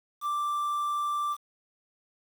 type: tone with quantisation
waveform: triangle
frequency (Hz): 1176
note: D6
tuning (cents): +2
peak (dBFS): -25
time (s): 0.21-1.37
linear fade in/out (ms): 50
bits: 8
effects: none